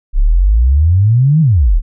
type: exponential two-way sweep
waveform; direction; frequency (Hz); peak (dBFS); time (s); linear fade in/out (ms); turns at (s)
sine; up then down; 31.95 to 164.81 to 31.95; -6; 0.13-1.82; 50; 1.41
effects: none